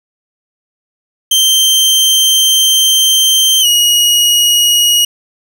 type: tone with pitch glide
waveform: sawtooth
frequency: 3136 to 2892 Hz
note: G7 to F#7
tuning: 0 to -40 cents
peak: -4 dBFS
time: 1.31-5.05 s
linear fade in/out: 5 ms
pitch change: -140 cents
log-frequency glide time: 3.61-3.66 s
effects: none